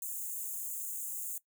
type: high-pass noise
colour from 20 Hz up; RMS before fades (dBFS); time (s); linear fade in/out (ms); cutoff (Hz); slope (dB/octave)
white; -39; 0.02-1.38; 2; 6600; 96
effects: noise-tail reverb RT60 0.1 s tail -18 dB re dry